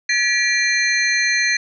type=tone cluster; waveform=sine; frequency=1706 / 1940 / 2368 / 4168 / 6240 Hz; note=G#6 / B6 / D7 / C8 / G8; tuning=+46 / -31 / +14 / -7 / -9 cents; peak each=-23 / -19 / -21 / -23 / -26 dBFS; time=0.09-1.57 s; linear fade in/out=5 ms; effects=none